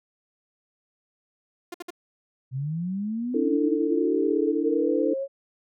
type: tone bursts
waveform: sawtooth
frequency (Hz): 350.8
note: F4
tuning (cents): +8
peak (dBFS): -29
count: 3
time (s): 1.72-1.905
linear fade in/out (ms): 5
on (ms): 23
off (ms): 58
type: linear sweep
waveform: sine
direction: up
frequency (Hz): 124.7 to 554.4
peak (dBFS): -26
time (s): 2.51-5.28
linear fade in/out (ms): 50
type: chord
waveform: sine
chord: D suspended second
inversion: none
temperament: equal with one note detuned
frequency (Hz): 293.7 / 329.6 / 446.1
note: D4 / E4 / A4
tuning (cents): 0 / 0 / +24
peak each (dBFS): -26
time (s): 3.34-5.14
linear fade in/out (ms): 5
effects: none